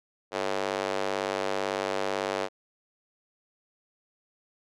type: tone with high-pass filter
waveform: square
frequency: 49 Hz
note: G1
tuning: in tune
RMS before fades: -30 dBFS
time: 0.31-2.49 s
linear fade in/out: 50 ms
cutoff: 500 Hz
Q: 1.6
effects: low-pass 6000 Hz 12 dB/octave